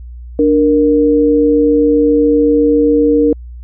sine tone pair together, 294.3 / 466.7 Hz, D4 / A#4, +4 / +2 cents, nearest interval minor sixth, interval 798 cents, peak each -10 dBFS, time 0.39-3.33 s, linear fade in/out 2 ms, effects added 60 Hz sine -27 dBFS peak until 3.63 s

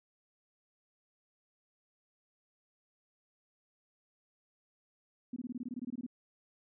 sine tone bursts, 246.9 Hz, B3, in tune, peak -36 dBFS, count 14, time 5.33-6.065 s, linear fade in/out 5 ms, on 33 ms, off 21 ms, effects none

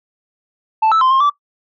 sine tone with pitch steps, 879 / 1314 / 1039 / 1065 / 1160 Hz, A5 / E6 / C6 / C6 / D6, -2 / -6 / -12 / +30 / -22 cents, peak -7 dBFS, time 0.82-1.3 s, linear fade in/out 10 ms, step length 96 ms, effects noise-tail reverb RT60 0.1 s tail -20 dB re dry + tanh soft clip ceiling -9 dBFS

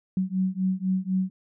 sine beating tone pair, 185.5 / 189.5 Hz, F#3 / F#3, +5 / +42 cents, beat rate 4 Hz, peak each -26 dBFS, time 0.17-1.3 s, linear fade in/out 2 ms, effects none

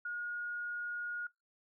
sine tone, 1437 Hz, F6, 49 cents sharp, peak -36 dBFS, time 0.05-1.27 s, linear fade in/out 5 ms, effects noise-tail reverb RT60 0.2 s tail -24 dB re dry

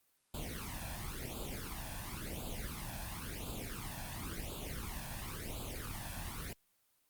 pink noise with flanger, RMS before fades -42 dBFS, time 0.34-6.53 s, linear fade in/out 2 ms, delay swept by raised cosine 0.26 to 1.21 ms, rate 0.95 Hz, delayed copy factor +0.9, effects white hiss -75 dBFS RMS until 7.09 s + Opus 32 kbps

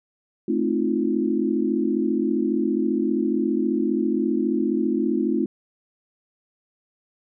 sine chord, F dominant seventh, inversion first, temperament just, 218.3 / 261.9 / 314.3 / 349.2 Hz, A3 / C4 / Eb4 / F4, -13 / +2 / +18 / 0 cents, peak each -25 dBFS, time 0.48-5.46 s, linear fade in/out 5 ms, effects none

